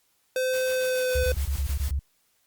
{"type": "tone with pitch glide", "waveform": "square", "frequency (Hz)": [514, 505.2], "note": ["C5", "B4"], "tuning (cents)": [-31, 39], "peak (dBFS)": -24, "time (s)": [0.36, 1.32], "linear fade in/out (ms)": 2, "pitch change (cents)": -30, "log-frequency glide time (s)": [0.73, 1.19]}
{"type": "noise with tremolo", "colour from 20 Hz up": "white", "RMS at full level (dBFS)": -38, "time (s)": [0.53, 1.91], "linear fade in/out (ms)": 2, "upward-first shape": "triangle", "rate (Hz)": 7, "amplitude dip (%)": 65}
{"type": "tone bursts", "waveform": "sine", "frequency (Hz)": 68.9, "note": "C#2", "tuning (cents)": -10, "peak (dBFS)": -23, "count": 8, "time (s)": [1.15, 1.993], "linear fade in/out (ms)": 5, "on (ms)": 87, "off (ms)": 21}
{"effects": ["white hiss -68 dBFS RMS until 2.46 s", "Opus 48 kbps"]}